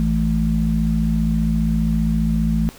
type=harmonic tone; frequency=55 Hz; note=A1; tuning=in tune; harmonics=1 / 3 / 4; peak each=-20 / -20 / -20 dBFS; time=0-2.69 s; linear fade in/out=0 ms; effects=pink hiss -43 dBFS RMS until 2.78 s